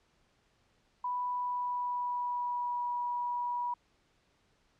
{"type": "tone with pitch glide", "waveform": "sine", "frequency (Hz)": [987.8, 970.3], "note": ["B5", "B5"], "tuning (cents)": [0, -31], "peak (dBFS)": -31, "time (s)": [1.04, 3.74], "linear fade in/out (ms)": 5, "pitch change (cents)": -31, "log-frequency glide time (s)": [1.27, 2.83], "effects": ["pink hiss -71 dBFS RMS until 4.79 s", "low-pass 6000 Hz 12 dB/octave"]}